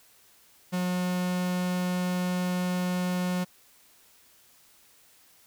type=tone; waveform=45% pulse; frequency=180.6 Hz; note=F#3; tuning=42 cents flat; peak=-26 dBFS; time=0.72-3.45 s; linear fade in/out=20 ms; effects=white hiss -59 dBFS RMS until 5.46 s